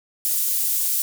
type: high-pass noise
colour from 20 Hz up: pink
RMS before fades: -22 dBFS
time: 0.25-1.02 s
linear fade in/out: 0 ms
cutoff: 11000 Hz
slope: 12 dB/octave
effects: none